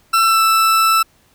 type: tone with pitch glide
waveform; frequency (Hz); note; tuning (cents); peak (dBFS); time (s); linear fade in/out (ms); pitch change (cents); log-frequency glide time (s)
40% pulse; 1340 to 1322.3; E6 to E6; +28 to +5; -10; 0.13-1.03; 10; -23; 0.25-0.42
effects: pink hiss -55 dBFS RMS until 1.34 s